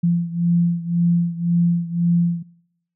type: beating tone pair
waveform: sine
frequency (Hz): 171.1 / 173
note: F3 / F3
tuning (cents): -35 / -16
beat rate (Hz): 1.9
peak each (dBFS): -18 / -21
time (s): 0.03-2.43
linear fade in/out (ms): 10
effects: noise-tail reverb RT60 0.8 s tail -22 dB re dry